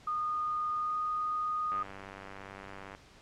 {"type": "tone with pitch glide", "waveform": "sine", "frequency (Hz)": [1228, 1236.5], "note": ["D#6", "D#6"], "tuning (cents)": [-23, -11], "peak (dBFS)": -30, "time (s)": [0.07, 1.83], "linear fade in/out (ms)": 5, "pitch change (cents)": 12, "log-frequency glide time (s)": [0.8, 0.95]}
{"type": "click train", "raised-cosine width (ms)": 0.5, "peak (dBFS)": -30, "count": 121, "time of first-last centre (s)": [1.72, 2.95], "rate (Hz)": 97.6}
{"effects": ["pink hiss -57 dBFS RMS until 3.21 s", "low-pass 6000 Hz 12 dB/octave"]}